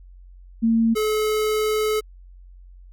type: tone pair in turn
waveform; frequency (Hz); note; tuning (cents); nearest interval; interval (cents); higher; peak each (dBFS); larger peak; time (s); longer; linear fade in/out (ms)
sine / square; 227.2 / 429.7; A#3 / A4; -44 / -41; major seventh; 1103; second; -15 / -20; first; 0.62-0.95 / 0.95-2.01; second; 20
effects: added 45 Hz sine -42 dBFS peak until 2.92 s